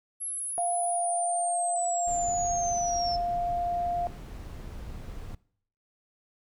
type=linear sweep; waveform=sine; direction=down; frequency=11175 to 5274 Hz; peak=-31 dBFS; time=0.2-3.17 s; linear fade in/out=20 ms
type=tone; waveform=sine; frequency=700 Hz; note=F5; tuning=4 cents sharp; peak=-26 dBFS; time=0.58-4.07 s; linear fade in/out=0 ms
type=noise; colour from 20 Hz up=brown; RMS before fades=-40 dBFS; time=2.07-5.35 s; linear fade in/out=5 ms
effects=noise-tail reverb RT60 0.6 s tail -22 dB re dry